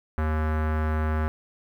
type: tone with low-pass filter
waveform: square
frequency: 77.78 Hz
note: D#2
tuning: in tune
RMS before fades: -25 dBFS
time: 0.18-1.28 s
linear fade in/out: 0 ms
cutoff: 1500 Hz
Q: 2.3
effects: 9-bit